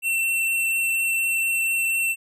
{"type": "tone with vibrato", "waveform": "square", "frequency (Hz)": 2700, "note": "E7", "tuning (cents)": 41, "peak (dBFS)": -21, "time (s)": [0.02, 2.16], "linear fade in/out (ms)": 50, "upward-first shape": "triangle", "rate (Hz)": 4.2, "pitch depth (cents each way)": 8, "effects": []}